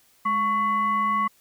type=tone with frequency modulation; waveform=sine; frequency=1113 Hz; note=C#6; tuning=7 cents sharp; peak=-20 dBFS; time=0.25-1.28 s; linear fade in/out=10 ms; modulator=904 Hz; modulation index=0.52; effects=white hiss -60 dBFS RMS until 1.4 s